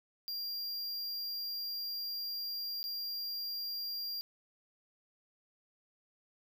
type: tone with dropouts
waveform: square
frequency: 4770 Hz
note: D8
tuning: 26 cents sharp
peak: -37 dBFS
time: 0.28-4.21 s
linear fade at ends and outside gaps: 0 ms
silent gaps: 2.83-2.84 s
effects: none